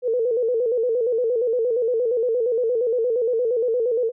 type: tone with vibrato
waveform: sine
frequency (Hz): 473.4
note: A#4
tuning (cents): +27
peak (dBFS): -18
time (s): 0.02-4.12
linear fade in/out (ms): 50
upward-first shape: square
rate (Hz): 8.6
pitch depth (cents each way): 85
effects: none